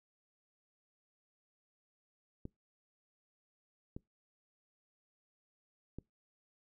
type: clicks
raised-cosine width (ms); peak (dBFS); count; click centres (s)
3; -30; 3; 2.454 / 3.965 / 5.986
effects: noise-tail reverb RT60 0.2 s tail -25 dB re dry